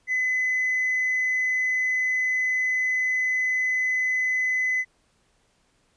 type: tone with hard clipping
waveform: triangle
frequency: 2019 Hz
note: B6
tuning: 38 cents sharp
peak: -21 dBFS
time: 0.07-4.85 s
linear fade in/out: 50 ms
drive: 2 dB
effects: pink hiss -66 dBFS RMS until 5.96 s + resampled to 22050 Hz